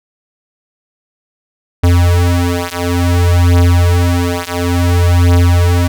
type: beating tone pair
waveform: square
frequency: 87.31 / 87.88 Hz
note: F2 / F2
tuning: 0 / +11 cents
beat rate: 0.57 Hz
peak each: -12 dBFS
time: 1.83-5.88 s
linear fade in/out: 10 ms
effects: none